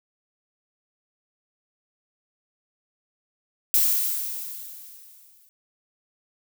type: noise with exponential decay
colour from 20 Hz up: violet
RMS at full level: -18 dBFS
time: 3.74-5.49 s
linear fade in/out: 0 ms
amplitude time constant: 380 ms
effects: none